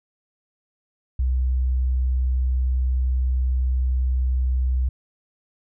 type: tone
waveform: sine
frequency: 63.6 Hz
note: C2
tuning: 48 cents flat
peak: -18 dBFS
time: 1.19-4.89 s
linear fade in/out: 5 ms
effects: none